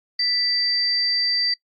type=tone pair together; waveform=sine; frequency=1975.5 / 4676 Hz; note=B6 / D8; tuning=0 / -8 cents; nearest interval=octave + minor third; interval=1492 cents; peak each=-29 / -19 dBFS; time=0.19-1.54 s; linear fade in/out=5 ms; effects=noise-tail reverb RT60 0.1 s tail -24 dB re dry + Opus 48 kbps